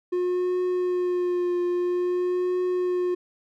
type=tone with vibrato; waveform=triangle; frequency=358.2 Hz; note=F4; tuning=44 cents sharp; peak=-20 dBFS; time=0.12-3.15 s; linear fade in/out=10 ms; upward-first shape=triangle; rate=0.5 Hz; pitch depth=26 cents each way; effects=none